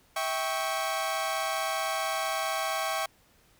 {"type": "chord", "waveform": "sawtooth", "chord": "C# diminished", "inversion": "first", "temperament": "equal with one note detuned", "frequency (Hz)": [648.3, 784, 1108.7], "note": ["E5", "G5", "C#6"], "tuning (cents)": [-29, 0, 0], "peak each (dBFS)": -29, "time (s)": [0.16, 3.06], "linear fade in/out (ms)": 5, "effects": ["pink hiss -63 dBFS RMS until 3.59 s"]}